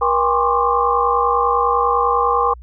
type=tone cluster; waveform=sine; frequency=478.4 / 807 / 1042 / 1092 / 1182 Hz; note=A#4 / G#5 / C6 / C#6 / D6; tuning=+45 / -50 / -7 / -26 / +11 cents; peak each=-20 dBFS; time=0.01-2.54 s; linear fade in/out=10 ms; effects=added 60 Hz sine -35 dBFS peak until 2.62 s